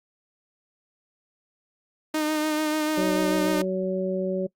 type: tone with vibrato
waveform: sawtooth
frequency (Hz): 307.2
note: D#4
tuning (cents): -22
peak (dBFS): -19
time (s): 2.14-3.62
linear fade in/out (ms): 5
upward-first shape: sine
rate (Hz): 6.8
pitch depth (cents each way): 24
type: harmonic tone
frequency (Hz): 187.6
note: F#3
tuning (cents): +24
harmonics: 1 / 2 / 3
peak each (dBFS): -28 / -28 / -28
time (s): 2.97-4.47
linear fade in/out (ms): 10
effects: noise-tail reverb RT60 0.1 s tail -23 dB re dry + Opus 48 kbps